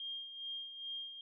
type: tone with tremolo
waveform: sine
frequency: 3216 Hz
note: G7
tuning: 44 cents sharp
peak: -39 dBFS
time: 0-1.21 s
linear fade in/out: 2 ms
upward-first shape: sine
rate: 2.4 Hz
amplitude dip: 60%
effects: none